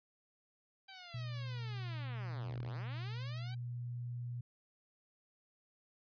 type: linear two-way sweep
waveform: 5% pulse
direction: down then up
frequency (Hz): 784 to 30.14 to 784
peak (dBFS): -37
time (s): 0.88-3.55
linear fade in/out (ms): 10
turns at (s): 2.61
type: tone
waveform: sine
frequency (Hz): 121.1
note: B2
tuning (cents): -34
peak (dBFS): -39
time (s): 1.14-4.41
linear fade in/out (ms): 5
effects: resampled to 11025 Hz